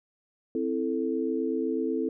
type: chord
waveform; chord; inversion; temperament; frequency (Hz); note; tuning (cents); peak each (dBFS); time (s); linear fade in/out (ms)
sine; A minor; first; equal; 261.6 / 329.6 / 440; C4 / E4 / A4; 0 / 0 / 0; -30; 0.55-2.09; 2
effects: none